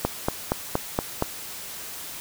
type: click train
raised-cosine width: 1 ms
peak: -7 dBFS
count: 6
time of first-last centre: 0.05-1.224 s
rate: 4.26 Hz
effects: white hiss -37 dBFS RMS until 2.2 s